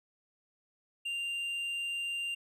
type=tone with tanh clipping; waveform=sine; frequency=2787 Hz; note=F7; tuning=4 cents flat; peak=-34 dBFS; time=1.05-2.35 s; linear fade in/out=10 ms; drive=5 dB; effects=none